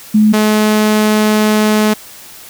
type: tone pair in turn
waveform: sine / sawtooth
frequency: 213.7 / 213.7 Hz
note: G#3 / G#3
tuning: +50 / +50 cents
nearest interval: unison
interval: 0 cents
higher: neither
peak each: -5 dBFS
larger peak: neither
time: 0.14-0.33 / 0.33-1.94 s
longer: second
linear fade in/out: 10 ms
effects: white hiss -35 dBFS RMS until 2.49 s